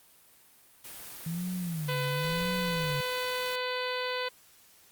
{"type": "noise", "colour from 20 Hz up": "white", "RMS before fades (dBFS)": -44, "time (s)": [0.84, 3.56], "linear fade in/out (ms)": 5}
{"type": "tone with vibrato", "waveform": "sine", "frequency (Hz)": 160, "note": "D#3", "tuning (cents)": 49, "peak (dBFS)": -31, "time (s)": [1.26, 3.01], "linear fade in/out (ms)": 5, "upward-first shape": "sine", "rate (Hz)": 0.97, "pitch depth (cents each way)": 230}
{"type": "harmonic tone", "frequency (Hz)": 502, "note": "B4", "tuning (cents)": 28, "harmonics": [1, 2, 3, 4, 5, 6, 7, 8, 9], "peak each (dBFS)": [-34, -37, -39, -40, -41, -42, -42, -43, -44], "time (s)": [1.88, 4.29], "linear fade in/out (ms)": 10}
{"effects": ["white hiss -59 dBFS RMS until 4.91 s", "Opus 32 kbps"]}